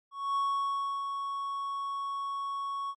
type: tone with ADSR envelope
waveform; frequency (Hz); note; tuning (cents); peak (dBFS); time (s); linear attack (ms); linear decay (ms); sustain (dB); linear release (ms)
triangle; 1110; C#6; +2; -24; 0.11-2.95; 250; 670; -6; 55
effects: MP3 48 kbps